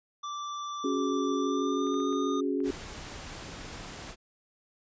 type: tone with pitch glide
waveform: square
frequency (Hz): 1171 to 1222.1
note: D6 to D#6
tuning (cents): -5 to -31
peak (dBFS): -35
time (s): 0.23-2.41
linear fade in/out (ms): 10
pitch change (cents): +74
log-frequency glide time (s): 1.37-2.07
type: chord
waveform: sine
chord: C# suspended fourth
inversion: none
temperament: just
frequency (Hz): 277.2 / 369.6 / 415.8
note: C#4 / F#4 / G#4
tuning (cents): 0 / -2 / +2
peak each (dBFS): -29 / -32 / -33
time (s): 0.84-2.71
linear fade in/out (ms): 5
type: clicks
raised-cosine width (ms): 0.5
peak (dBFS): -37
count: 8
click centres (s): 1.87 / 1.942 / 2.002 / 2.128 / 2.604 / 2.886 / 3.141 / 3.219
type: noise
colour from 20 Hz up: pink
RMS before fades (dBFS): -42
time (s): 2.63-4.16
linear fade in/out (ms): 50
effects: resampled to 16000 Hz